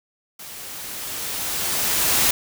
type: noise with level ramp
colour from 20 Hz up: white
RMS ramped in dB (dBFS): -38 to -17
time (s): 0.39-2.31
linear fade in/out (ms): 5
effects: none